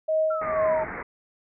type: tone with tremolo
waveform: sine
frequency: 630 Hz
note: D#5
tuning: 21 cents sharp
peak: -19 dBFS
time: 0.08-0.85 s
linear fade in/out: 10 ms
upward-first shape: sine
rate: 2.1 Hz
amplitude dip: 70%
type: linear sweep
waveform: sine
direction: down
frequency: 1374 to 877 Hz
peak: -29 dBFS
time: 0.3-0.84 s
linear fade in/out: 10 ms
type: low-pass noise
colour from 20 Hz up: white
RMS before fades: -35 dBFS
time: 0.41-1.03 s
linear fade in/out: 5 ms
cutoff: 2200 Hz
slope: 96 dB/octave
effects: none